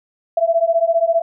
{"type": "beating tone pair", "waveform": "sine", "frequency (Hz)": [659.3, 674.3], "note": ["E5", "E5"], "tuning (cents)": [0, 39], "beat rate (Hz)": 15, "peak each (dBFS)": [-16, -16], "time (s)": [0.37, 1.22], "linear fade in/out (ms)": 5, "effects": []}